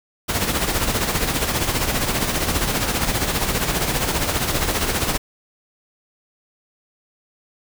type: noise with tremolo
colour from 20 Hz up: pink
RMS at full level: -19 dBFS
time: 0.28-5.18 s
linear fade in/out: 20 ms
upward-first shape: sine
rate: 15 Hz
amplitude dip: 55%
effects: none